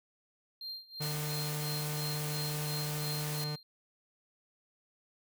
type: tone with tremolo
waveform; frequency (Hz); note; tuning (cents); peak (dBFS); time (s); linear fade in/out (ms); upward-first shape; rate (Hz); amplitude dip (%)
triangle; 4186; C8; 0; -37; 0.61-3.63; 2; sine; 2.9; 90
type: tone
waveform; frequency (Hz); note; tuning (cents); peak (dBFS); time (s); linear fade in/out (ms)
45% pulse; 150; D3; +37; -35; 1-3.56; 10
type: noise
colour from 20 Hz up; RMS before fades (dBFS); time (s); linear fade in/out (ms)
white; -41; 1.02-3.44; 0
effects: none